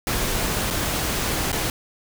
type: noise with dropouts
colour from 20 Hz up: pink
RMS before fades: -24 dBFS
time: 0.07-1.7 s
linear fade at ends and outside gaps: 1 ms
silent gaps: 0.703-0.708 / 1.518-1.528 s
effects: none